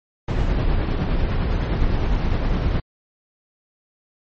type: noise with tremolo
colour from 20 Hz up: brown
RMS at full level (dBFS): -18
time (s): 0.28-2.8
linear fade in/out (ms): 5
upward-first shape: triangle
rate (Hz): 9.8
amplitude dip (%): 35
effects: low-pass 4000 Hz 12 dB/octave + MP3 32 kbps